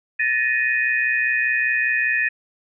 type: tone cluster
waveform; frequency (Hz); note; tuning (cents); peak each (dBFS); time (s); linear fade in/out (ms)
sine; 1741 / 1866 / 2485; A6 / A#6 / D#7; -19 / +1 / -3; -22; 0.19-2.29; 10
effects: none